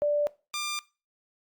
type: tone pair in turn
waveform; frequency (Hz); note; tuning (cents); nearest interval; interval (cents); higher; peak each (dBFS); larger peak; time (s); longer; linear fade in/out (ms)
sine / 10% pulse; 587.3 / 1194.4; D5 / D6; 0 / +29; octave; 1229; second; -22 / -22; neither; 0.02-0.27 / 0.54-0.79; neither; 0
effects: noise-tail reverb RT60 0.3 s tail -20 dB re dry + Opus 48 kbps